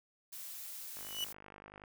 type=noise; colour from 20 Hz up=blue; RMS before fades=-46 dBFS; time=0.32-1.33 s; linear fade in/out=10 ms
type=tone with exponential growth; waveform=40% pulse; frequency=2960 Hz; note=F#7; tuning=in tune; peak=-31 dBFS; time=0.95-1.24 s; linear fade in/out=0 ms; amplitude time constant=62 ms
type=click train; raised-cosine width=0.5 ms; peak=-36 dBFS; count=45; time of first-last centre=0.97-1.838 s; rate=50.7 Hz
effects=none